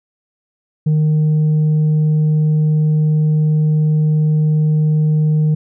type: tone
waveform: sine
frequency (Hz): 153.8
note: D#3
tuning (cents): -20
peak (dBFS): -8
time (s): 0.86-5.55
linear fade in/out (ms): 10
effects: tanh soft clip ceiling -10 dBFS